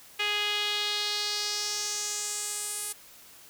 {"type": "tone with band-pass filter sweep", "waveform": "sawtooth", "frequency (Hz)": 415.3, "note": "G#4", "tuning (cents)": 0, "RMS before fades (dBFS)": -31, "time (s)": [0.19, 2.93], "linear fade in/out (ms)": 10, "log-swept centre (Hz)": [2700, 10000], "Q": 2.8, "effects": ["white hiss -52 dBFS RMS until 3.49 s"]}